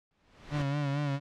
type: noise with exponential growth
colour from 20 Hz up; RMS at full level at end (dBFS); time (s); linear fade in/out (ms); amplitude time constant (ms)
pink; -37; 0.11-0.62; 0; 110
type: tone with vibrato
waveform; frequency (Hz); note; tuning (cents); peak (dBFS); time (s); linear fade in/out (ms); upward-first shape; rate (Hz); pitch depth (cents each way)
35% pulse; 142.8; D3; -48; -27; 0.5-1.2; 50; sine; 4.4; 60
effects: low-pass 4000 Hz 12 dB/octave